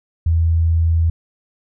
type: tone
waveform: sine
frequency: 82.41 Hz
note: E2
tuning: in tune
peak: -12 dBFS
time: 0.26-1.1 s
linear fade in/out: 5 ms
effects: none